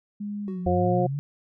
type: tone with pitch glide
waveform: sine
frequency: 205.7 to 179.07 Hz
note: G#3 to F3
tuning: -16 to +44 cents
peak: -29 dBFS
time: 0.2-1.01 s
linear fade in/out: 10 ms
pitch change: -240 cents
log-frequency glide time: 0.44-0.59 s
type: tone with exponential decay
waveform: triangle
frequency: 372.1 Hz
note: F#4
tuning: 10 cents sharp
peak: -31 dBFS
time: 0.48-0.87 s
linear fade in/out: 0 ms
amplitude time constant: 84 ms
type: linear sweep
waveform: sine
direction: up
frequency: 82.41 to 146.83 Hz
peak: -26 dBFS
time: 0.66-1.19 s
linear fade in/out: 0 ms
type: harmonic tone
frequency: 179 Hz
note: F3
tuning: 43 cents sharp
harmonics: 1 / 2 / 3 / 4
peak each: -26 / -26 / -26 / -26 dBFS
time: 0.66-1.07 s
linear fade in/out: 10 ms
effects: none